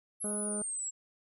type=exponential sweep; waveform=sine; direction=down; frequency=11175 to 7540 Hz; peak=-34 dBFS; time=0.2-0.91 s; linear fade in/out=20 ms
type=harmonic tone; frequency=208.7 Hz; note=G#3; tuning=9 cents sharp; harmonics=1 / 2 / 3 / 4 / 5 / 6 / 7; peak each=-37 / -41 / -43 / -53 / -59 / -53 / -55 dBFS; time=0.24-0.62 s; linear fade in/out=2 ms
effects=none